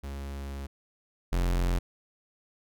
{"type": "tone pair in turn", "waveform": "45% pulse", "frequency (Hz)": [69.3, 44.05], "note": ["C#2", "F1"], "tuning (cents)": [0, 16], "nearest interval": "minor sixth", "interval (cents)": 784, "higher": "first", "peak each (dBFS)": [-35, -24], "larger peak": "second", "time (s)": [[0.03, 0.67], [1.32, 1.79]], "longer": "first", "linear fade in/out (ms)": 10, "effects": []}